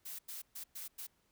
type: noise bursts at uneven times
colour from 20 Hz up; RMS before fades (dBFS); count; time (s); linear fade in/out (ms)
blue; -45; 5; 0.05-0.19 / 0.28-0.42 / 0.55-0.64 / 0.75-0.88 / 0.98-1.07; 10
effects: pink hiss -75 dBFS RMS until 1.31 s